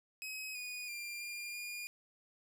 sawtooth tone with pitch steps, 2544 / 2467 / 2388 / 2404 / 2425 Hz, D#7 / D#7 / D7 / D7 / D#7, +38 / -15 / +28 / +40 / -45 cents, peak -38 dBFS, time 0.22-1.87 s, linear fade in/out 0 ms, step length 330 ms, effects none

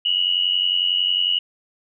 sine tone pair together, 2869 / 2960 Hz, F7 / F#7, +46 / 0 cents, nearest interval minor second, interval 54 cents, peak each -20 / -20 dBFS, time 0.05-1.39 s, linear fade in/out 5 ms, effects none

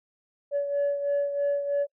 sine beating tone pair, 569 / 572.1 Hz, C#5 / D5, +45 / -45 cents, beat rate 3.1 Hz, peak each -23 / -30 dBFS, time 0.51-1.87 s, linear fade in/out 50 ms, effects noise-tail reverb RT60 0.1 s tail -25 dB re dry + tanh soft clip ceiling -20 dBFS

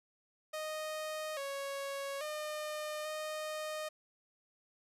sawtooth tone with pitch steps, 620 / 554 / 608 / 617 Hz, D#5 / C#5 / D#5 / D#5, -6 / -1 / -40 / -15 cents, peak -34 dBFS, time 0.53-3.89 s, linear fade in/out 10 ms, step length 840 ms, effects resampled to 32000 Hz

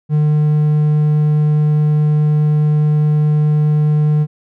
triangle tone, 150.8 Hz, D3, 46 cents sharp, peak -8 dBFS, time 0.09-4.27 s, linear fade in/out 50 ms, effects none

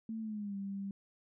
sine tone with pitch glide, 222.8 to 197.35 Hz, A3 to G3, +22 to +12 cents, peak -37 dBFS, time 0.09-0.91 s, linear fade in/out 2 ms, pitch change -210 cents, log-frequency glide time 0.2-0.56 s, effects none

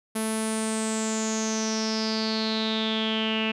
sawtooth tone with low-pass filter sweep, 220 Hz, A3, in tune, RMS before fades -27 dBFS, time 0.15-3.52 s, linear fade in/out 10 ms, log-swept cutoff 11000 to 2700 Hz, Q 9, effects none

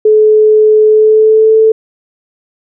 sine tone with pitch glide, 429.8 to 440.6 Hz, A4 to A4, -41 to +2 cents, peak -3 dBFS, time 0.05-1.72 s, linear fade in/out 5 ms, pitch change +43 cents, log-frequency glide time 0.87-1.57 s, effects none

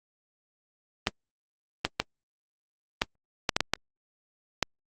clicks, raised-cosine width 0.2 ms, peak -5 dBFS, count 9, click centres 1.071 / 1.85 / 2 / 3.019 / 3.492 / 3.565 / 3.606 / 3.736 / 4.627 s, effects Opus 24 kbps

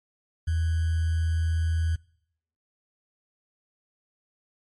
sine tone with sample-and-hold, 81.8 Hz, E2, 13 cents flat, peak -22 dBFS, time 0.47-1.96 s, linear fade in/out 10 ms, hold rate 1575 Hz, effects noise-tail reverb RT60 0.7 s tail -24 dB re dry + MP3 48 kbps

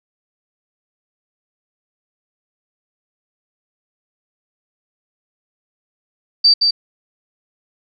sine tone with echo, 4643 Hz, D8, 21 cents flat, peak -7 dBFS, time 6.44-6.54 s, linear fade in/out 10 ms, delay 170 ms, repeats 1, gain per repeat -4 dB, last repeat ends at 6.71 s, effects none

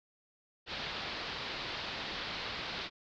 white low-pass noise, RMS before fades -40 dBFS, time 0.66-2.9 s, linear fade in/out 50 ms, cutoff 4600 Hz, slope 48 dB/octave, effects none

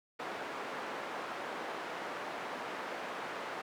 white band-pass noise, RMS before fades -41 dBFS, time 0.19-3.62 s, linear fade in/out 10 ms, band 310 to 1300 Hz, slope 12 dB/octave, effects none

